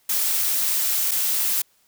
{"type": "noise with dropouts", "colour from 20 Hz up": "blue", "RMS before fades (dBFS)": -22, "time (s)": [0.09, 1.62], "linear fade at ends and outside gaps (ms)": 5, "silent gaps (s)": [1.111, 1.115], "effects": ["white hiss -62 dBFS RMS until 1.87 s"]}